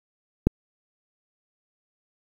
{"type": "click", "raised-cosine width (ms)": 3, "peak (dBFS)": -4, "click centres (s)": 0.47, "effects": ["7-bit"]}